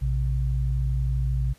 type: tone pair together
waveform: sine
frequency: 58.21 / 130.8 Hz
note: A#1 / C3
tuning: -2 / 0 cents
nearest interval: octave + major second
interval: 1402 cents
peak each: -23 / -26 dBFS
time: 0.01-1.54 s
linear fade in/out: 20 ms
effects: pink hiss -57 dBFS RMS until 1.58 s + resampled to 32000 Hz